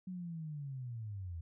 sine linear sweep, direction down, 187.2 to 79.8 Hz, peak -40 dBFS, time 0.07-1.41 s, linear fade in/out 5 ms, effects none

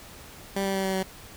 15% pulse tone with pitch steps, 196 / 194.31 / 192.63 / 190.97 / 189.32 Hz, G3 / G3 / G3 / G3 / F#3, 0 / -15 / -30 / -45 / +40 cents, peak -19 dBFS, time 0.56-1.03 s, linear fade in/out 5 ms, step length 94 ms, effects pink hiss -46 dBFS RMS until 1.36 s

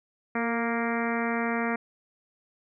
harmonic tone with a mistuned harmonic, 233.1 Hz, A#3, in tune, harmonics 1 / 2 / 3 / 4 / 5 / 6 / 7 / 8 / 9 / 10, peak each -29 / -33 / -34 / -37 / -37 / -36 / -39 / -36 / -38 / -40 dBFS, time 0.35-1.76 s, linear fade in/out 5 ms, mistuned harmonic 2, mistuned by -22 cents, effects none

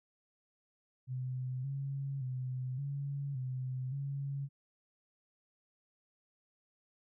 sine tone with pitch steps, 128 / 137.8 / 128 / 140.5 / 128.7 / 139.2 Hz, C3 / C#3 / C3 / C#3 / C3 / C#3, -38 / -10 / -38 / +24 / -28 / +8 cents, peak -35 dBFS, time 1.07-4.49 s, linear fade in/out 50 ms, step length 570 ms, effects none

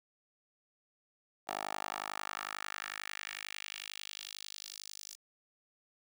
10% pulse tone with high-pass filter sweep, 51.1 Hz, G#1, 27 cents flat, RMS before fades -43 dBFS, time 1.47-5.16 s, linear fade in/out 20 ms, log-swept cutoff 700 to 5900 Hz, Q 1.8, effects none

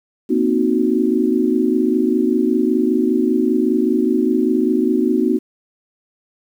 sine chord, C half-diminished seventh, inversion third, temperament equal with one note detuned, 236.5 / 261.6 / 311.1 / 370 Hz, Bb3 / C4 / Eb4 / Gb4, +25 / 0 / 0 / 0 cents, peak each -19 dBFS, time 0.29-5.39 s, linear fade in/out 20 ms, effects 8-bit

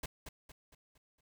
pink noise with echo, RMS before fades -40 dBFS, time 0.03-0.06 s, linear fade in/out 5 ms, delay 230 ms, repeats 5, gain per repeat -7 dB, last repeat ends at 1.21 s, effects none

